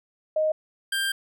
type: tone pair in turn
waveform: sine / 25% pulse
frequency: 622.3 / 1586.3 Hz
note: D#5 / G6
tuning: 0 / +20 cents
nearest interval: octave + major third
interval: 1620 cents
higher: second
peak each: -20 dBFS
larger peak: neither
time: 0.36-0.52 / 0.92-1.12 s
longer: second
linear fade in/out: 5 ms
effects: none